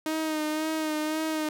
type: tone with vibrato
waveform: sawtooth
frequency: 311.1 Hz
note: D#4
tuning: in tune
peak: -23 dBFS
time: 0.06-1.49 s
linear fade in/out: 2 ms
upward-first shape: sine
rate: 1.9 Hz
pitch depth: 32 cents each way
effects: none